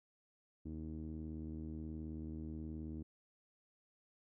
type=tone with low-pass filter; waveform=sawtooth; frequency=78.7 Hz; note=D#2; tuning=20 cents sharp; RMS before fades=-45 dBFS; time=0.65-3.03 s; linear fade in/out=10 ms; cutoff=290 Hz; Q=4.3; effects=none